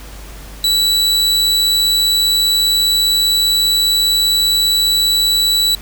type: tone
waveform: 40% pulse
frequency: 3945 Hz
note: B7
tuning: 3 cents flat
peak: -10 dBFS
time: 0.64-5.75 s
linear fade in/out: 2 ms
effects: added 50 Hz sine -32 dBFS peak until 5.81 s + pink hiss -37 dBFS RMS until 5.81 s